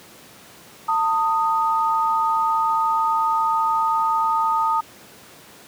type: tone pair together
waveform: sine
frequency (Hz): 897.6 / 1244.5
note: A5 / D#6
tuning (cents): +34 / 0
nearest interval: tritone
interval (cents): 566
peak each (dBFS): -20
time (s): 0.88-4.81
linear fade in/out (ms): 10
effects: pink hiss -45 dBFS RMS until 5.67 s + high-pass 150 Hz 12 dB/octave